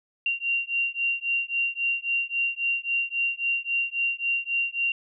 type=beating tone pair; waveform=sine; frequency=2762 / 2765.7 Hz; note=F7 / F7; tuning=-20 / -18 cents; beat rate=3.7 Hz; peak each=-27 dBFS; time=0.26-4.92 s; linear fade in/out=2 ms; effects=none